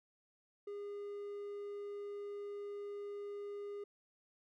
triangle tone, 407.7 Hz, G#4, 32 cents flat, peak -40 dBFS, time 0.67-3.84 s, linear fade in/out 5 ms, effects none

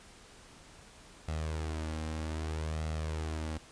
sawtooth tone with flanger, 78.5 Hz, D#2, 16 cents sharp, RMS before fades -36 dBFS, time 1.28-3.58 s, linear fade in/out 5 ms, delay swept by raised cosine 1.5 to 3.8 ms, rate 0.63 Hz, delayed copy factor +0.5, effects pink hiss -55 dBFS RMS until 3.71 s + resampled to 22050 Hz

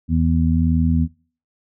harmonic tone, 81.5 Hz, E2, 19 cents flat, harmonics 1 / 2 / 3, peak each -18 / -20 / -19 dBFS, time 0.08-1.08 s, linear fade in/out 50 ms, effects noise-tail reverb RT60 0.4 s tail -20 dB re dry

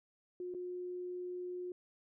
sine tone with dropouts, 359.5 Hz, F#4, 50 cents flat, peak -39 dBFS, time 0.4-1.72 s, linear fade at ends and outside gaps 2 ms, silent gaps 0.54-0.547 s, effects none

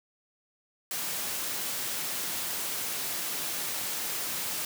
white high-pass noise, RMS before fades -33 dBFS, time 0.91-4.65 s, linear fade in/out 2 ms, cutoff 110 Hz, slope 12 dB/octave, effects none

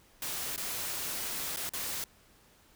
white noise with dropouts, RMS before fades -36 dBFS, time 0.22-2.04 s, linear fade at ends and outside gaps 2 ms, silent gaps 0.562-0.577 / 1.562-1.57 / 1.693-1.735 s, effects pink hiss -62 dBFS RMS until 2.75 s

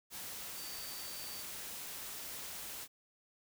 sine tone in noise, 4600 Hz, D8, 37 cents flat, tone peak -49 dBFS, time 0.55-1.45 s, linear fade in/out 50 ms, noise white, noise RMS -45 dBFS, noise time 0.1-2.88 s, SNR -7 dB, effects none

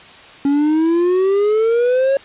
triangle exponential sweep, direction up, 277.2 to 554.4 Hz, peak -10 dBFS, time 0.45-2.17 s, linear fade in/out 2 ms, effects white hiss -40 dBFS RMS until 2.24 s + resampled to 8000 Hz

